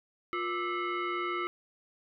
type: tone with frequency modulation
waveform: sine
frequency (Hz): 480.9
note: B4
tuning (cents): -46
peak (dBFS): -30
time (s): 0.33-1.47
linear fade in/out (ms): 0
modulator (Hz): 834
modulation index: 2.2
effects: none